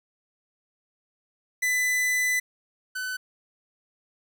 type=tone pair in turn; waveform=45% pulse; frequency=2000 / 1508.3 Hz; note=B6 / F#6; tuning=+21 / +33 cents; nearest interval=perfect fourth; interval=488 cents; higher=first; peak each=-22 / -29 dBFS; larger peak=first; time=1.62-2.4 / 2.95-3.17 s; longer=first; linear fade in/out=10 ms; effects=none